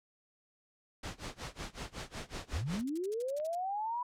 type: noise with tremolo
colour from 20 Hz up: pink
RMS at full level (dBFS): -40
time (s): 1.03-2.84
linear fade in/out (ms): 5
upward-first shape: sine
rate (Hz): 5.4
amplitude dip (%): 95
type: clicks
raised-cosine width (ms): 0.3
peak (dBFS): -38 / -39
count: 2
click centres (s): 1.448 / 3.4
type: linear sweep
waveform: sine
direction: up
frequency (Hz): 57.9 to 993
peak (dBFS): -33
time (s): 2.53-4.03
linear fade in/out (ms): 5
type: noise bursts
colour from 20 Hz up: violet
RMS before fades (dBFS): -41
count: 10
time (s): 2.79-3.551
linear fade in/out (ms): 2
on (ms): 23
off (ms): 59
effects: low-pass 7000 Hz 12 dB/octave